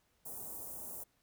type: band-stop noise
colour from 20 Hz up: white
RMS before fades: -45 dBFS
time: 0.25-1.04 s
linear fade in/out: 10 ms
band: 910 to 8400 Hz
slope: 24 dB/octave
effects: pink hiss -75 dBFS RMS until 1.22 s